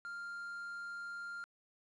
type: tone with quantisation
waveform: triangle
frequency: 1396.9 Hz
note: F6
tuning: in tune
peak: -40 dBFS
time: 0.05-1.44 s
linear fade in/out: 0 ms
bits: 10
effects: resampled to 24000 Hz